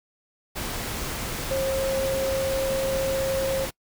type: tone in noise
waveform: sine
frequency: 536 Hz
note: C5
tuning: 42 cents sharp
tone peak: -23 dBFS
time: 1.5-3.66 s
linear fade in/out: 20 ms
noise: pink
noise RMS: -31 dBFS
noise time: 0.55-3.71 s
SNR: +5 dB
effects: noise-tail reverb RT60 0.1 s tail -24 dB re dry